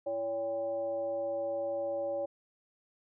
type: tone with frequency modulation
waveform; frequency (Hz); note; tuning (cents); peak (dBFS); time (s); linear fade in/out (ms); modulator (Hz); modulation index
sine; 565; C#5; +33; -31; 0.06-2.26; 10; 229; 0.51
effects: none